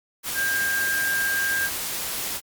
sine tone in noise, 1600 Hz, G6, 35 cents sharp, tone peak -22 dBFS, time 0.34-1.7 s, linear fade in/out 50 ms, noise white, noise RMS -29 dBFS, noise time 0.23-2.41 s, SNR +4 dB, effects Opus 48 kbps

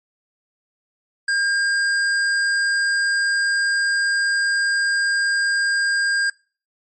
square tone, 1609 Hz, G6, 45 cents sharp, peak -18 dBFS, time 1.28-6.3 s, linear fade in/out 5 ms, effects noise-tail reverb RT60 0.4 s tail -25 dB re dry + MP3 32 kbps

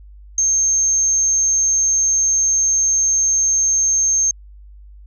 sine tone, 6380 Hz, G8, 30 cents sharp, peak -13 dBFS, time 0.38-4.31 s, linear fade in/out 2 ms, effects added 50 Hz sine -38 dBFS peak until 5.06 s

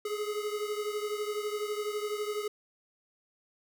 square beating tone pair, 416.5 / 428.5 Hz, G#4 / A4, +5 / -46 cents, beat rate 12 Hz, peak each -34 / -38 dBFS, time 0.05-2.48 s, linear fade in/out 5 ms, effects none

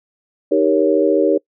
sine chord, Eb dominant seventh, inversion none, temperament equal, 311.1 / 392 / 466.2 / 554.4 Hz, Eb4 / G4 / Bb4 / Db5, 0 / 0 / 0 / 0 cents, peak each -17 dBFS, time 0.51-1.38 s, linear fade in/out 10 ms, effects noise-tail reverb RT60 0.1 s tail -25 dB re dry

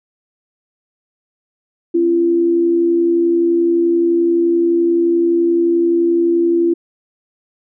sine tone pair together, 269 / 340.6 Hz, C4 / F4, +48 / -43 cents, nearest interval major third, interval 409 cents, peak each -23 / -11 dBFS, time 1.94-6.74 s, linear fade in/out 10 ms, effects none

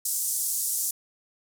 white band-pass noise, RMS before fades -28 dBFS, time 0.05-0.91 s, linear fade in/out 5 ms, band 6400 to 13000 Hz, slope 24 dB/octave, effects none

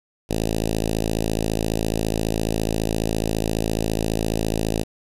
5% pulse tone with notch filter, 54.6 Hz, A1, 13 cents flat, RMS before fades -23 dBFS, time 0.29-4.84 s, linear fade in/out 20 ms, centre 1400 Hz, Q 0.52, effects resampled to 32000 Hz + 8-bit

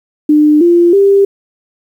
sine tone with pitch steps, 300.6 / 345.3 / 396.6 Hz, D4 / F4 / G4, +40 / -20 / +20 cents, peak -4 dBFS, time 0.29-1.25 s, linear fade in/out 5 ms, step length 320 ms, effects 7-bit

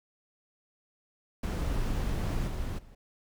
brown noise with level steps, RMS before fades -30 / -34 / -52 dBFS, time 1.43-2.95 s, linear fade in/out 5 ms, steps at 2.47 / 2.78 s, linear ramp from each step 10 ms, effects none

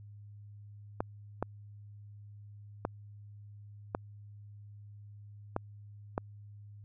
clicks, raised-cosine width 1 ms, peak -17 dBFS, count 6, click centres 1.005 / 1.426 / 2.851 / 3.949 / 5.564 / 6.179 s, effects added 103 Hz sine -48 dBFS peak until 6.84 s

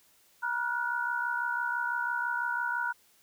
sine tone cluster, 958 / 1417 / 1483 Hz, A#5 / F6 / F#6, +47 / +25 / +4 cents, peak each -33 / -34 / -32 dBFS, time 0.42-2.93 s, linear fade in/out 20 ms, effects white hiss -64 dBFS RMS until 3.22 s

